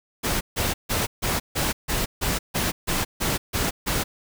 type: noise bursts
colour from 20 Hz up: pink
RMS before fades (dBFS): -24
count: 12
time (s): 0.23-4.04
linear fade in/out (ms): 20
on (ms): 180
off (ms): 150
effects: none